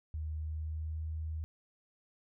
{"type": "tone with pitch glide", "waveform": "sine", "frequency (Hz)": [77.6, 78.96], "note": ["D#2", "D#2"], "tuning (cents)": [-4, 26], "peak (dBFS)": -35, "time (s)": [0.14, 1.44], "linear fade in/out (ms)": 0, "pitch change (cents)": 30, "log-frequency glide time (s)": [0.37, 1.03], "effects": []}